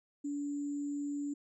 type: tone with sample-and-hold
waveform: sine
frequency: 287.2 Hz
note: D4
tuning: 39 cents flat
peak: -34 dBFS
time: 0.24-1.34 s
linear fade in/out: 10 ms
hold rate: 7350 Hz
effects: resampled to 24000 Hz